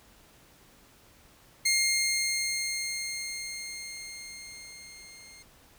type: tone with level ramp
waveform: 15% pulse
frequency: 2125 Hz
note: C7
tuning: 26 cents sharp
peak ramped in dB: -16 to -43 dBFS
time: 1.65-5.43 s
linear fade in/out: 10 ms
effects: pink hiss -58 dBFS RMS until 5.78 s